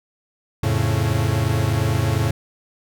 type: chord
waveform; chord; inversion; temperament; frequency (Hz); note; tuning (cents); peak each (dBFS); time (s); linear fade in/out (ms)
45% pulse; F augmented; none; equal; 87.31 / 110 / 138.59; F2 / A2 / C#3; 0 / 0 / 0; -24 / -20 / -23; 0.63-2.31; 5
effects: none